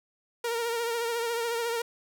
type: tone with vibrato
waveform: sawtooth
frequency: 466.2 Hz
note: A#4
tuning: in tune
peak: -24 dBFS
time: 0.44-1.82 s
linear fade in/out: 5 ms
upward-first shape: triangle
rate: 14 Hz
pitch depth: 49 cents each way
effects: none